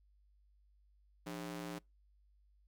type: ring-modulated tone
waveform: sawtooth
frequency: 236 Hz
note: A#3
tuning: 22 cents sharp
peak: -35 dBFS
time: 1.26-1.79 s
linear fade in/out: 10 ms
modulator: 63.9 Hz
effects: noise-tail reverb RT60 0.2 s tail -25 dB re dry + added 50 Hz sine -66 dBFS peak until 2.67 s